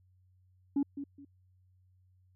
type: tone with echo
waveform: sine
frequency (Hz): 281.1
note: C#4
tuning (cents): +24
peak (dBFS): -24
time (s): 0.76-0.83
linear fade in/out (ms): 5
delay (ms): 210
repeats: 2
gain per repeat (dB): -12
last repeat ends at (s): 1.25
effects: tanh soft clip ceiling -24 dBFS + added 92 Hz sine -63 dBFS peak until 2.35 s